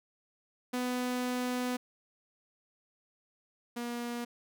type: tone pair in turn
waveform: sawtooth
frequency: 249.1 / 238.9 Hz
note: B3 / A#3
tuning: +15 / +43 cents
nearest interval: minor second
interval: 72 cents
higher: first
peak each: -27 / -31 dBFS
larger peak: first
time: 0.73-1.77 / 3.76-4.25 s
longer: first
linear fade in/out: 10 ms
effects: none